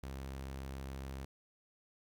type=tone; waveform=sawtooth; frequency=67.1 Hz; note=C2; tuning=44 cents sharp; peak=-38 dBFS; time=0.03-1.25 s; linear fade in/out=5 ms; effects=13-bit